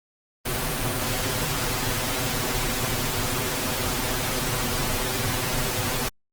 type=noise with comb filter; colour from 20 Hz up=pink; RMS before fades=-26 dBFS; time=0.45-6.09 s; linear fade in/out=10 ms; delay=7.9 ms; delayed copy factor=+0.95; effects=Opus 32 kbps